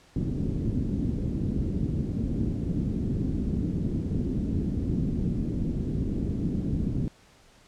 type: low-pass noise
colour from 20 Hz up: white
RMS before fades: -28 dBFS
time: 0.16-7.08 s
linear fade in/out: 0 ms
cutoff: 270 Hz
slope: 24 dB/octave
effects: pink hiss -57 dBFS RMS until 7.67 s + low-pass 8000 Hz 12 dB/octave